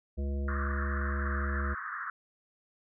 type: harmonic tone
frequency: 69.8 Hz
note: C#2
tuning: 13 cents sharp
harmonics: 1 / 3 / 5 / 7 / 9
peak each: -30 / -40 / -44 / -47 / -49 dBFS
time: 0.17-1.75 s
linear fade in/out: 20 ms
type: band-pass noise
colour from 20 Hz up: pink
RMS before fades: -38 dBFS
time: 0.48-2.1 s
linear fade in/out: 2 ms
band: 1100 to 1800 Hz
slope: 96 dB/octave
effects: none